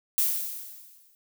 violet noise with exponential decay, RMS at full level -22 dBFS, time 0.18-1.15 s, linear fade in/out 0 ms, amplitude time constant 210 ms, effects none

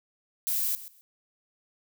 violet noise with echo, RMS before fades -28 dBFS, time 0.47-0.75 s, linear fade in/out 0 ms, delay 130 ms, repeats 2, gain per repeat -15 dB, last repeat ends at 1.01 s, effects none

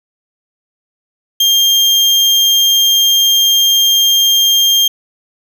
35% pulse tone, 3202 Hz, G7, 36 cents sharp, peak -6 dBFS, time 1.4-4.88 s, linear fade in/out 5 ms, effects none

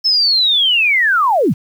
sine linear sweep, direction down, 5300 to 89.1 Hz, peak -10 dBFS, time 0.04-1.54 s, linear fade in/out 20 ms, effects 7-bit

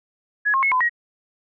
sine tone with pitch steps, 1683 / 1073 / 2183 / 1015 / 1895 Hz, G#6 / C6 / C#7 / B5 / A#6, +23 / +43 / -27 / +47 / +28 cents, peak -16 dBFS, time 0.45-0.895 s, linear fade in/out 20 ms, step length 89 ms, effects none

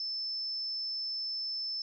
sine tone, 5274 Hz, E8, in tune, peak -33 dBFS, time 0-1.82 s, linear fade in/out 2 ms, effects none

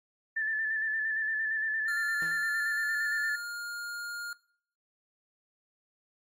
sine tone with vibrato, 1756 Hz, A6, 4 cents flat, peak -28 dBFS, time 0.36-3.36 s, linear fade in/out 10 ms, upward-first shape square, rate 8.7 Hz, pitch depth 28 cents each way
square tone with pitch glide, 1396.9 to 1415.6 Hz, F6 to F6, 0 to +23 cents, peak -37 dBFS, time 1.88-4.33 s, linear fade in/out 2 ms, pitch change +23 cents, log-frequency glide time 2.4-3.07 s
sawtooth tone with exponential decay, 164.81 Hz, E3, in tune, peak -38 dBFS, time 2.22-2.58 s, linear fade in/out 0 ms, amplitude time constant 78 ms
effects noise-tail reverb RT60 0.6 s tail -22 dB re dry + AAC 64 kbps

